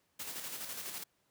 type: noise with tremolo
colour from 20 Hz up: white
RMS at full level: -41 dBFS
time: 0.19-1.04 s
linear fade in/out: 10 ms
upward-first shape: square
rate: 12 Hz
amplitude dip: 40%
effects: pink hiss -75 dBFS RMS until 1.3 s + high-pass 100 Hz 12 dB/octave